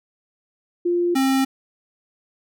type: tone pair in turn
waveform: sine / square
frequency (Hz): 349.2 / 267.1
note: F4 / C4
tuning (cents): 0 / +36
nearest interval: perfect fourth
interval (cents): 464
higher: first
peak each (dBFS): -17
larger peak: neither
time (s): 0.85-1.15 / 1.15-1.45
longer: neither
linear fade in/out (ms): 10
effects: none